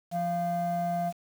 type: tone pair together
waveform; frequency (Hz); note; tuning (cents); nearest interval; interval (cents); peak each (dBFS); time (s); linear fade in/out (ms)
sine; 173 / 692; F3 / F5; -16 / -16; 2 octaves; 2400; -30 / -26; 0.11-1.13; 50
effects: tanh soft clip ceiling -23 dBFS + 8-bit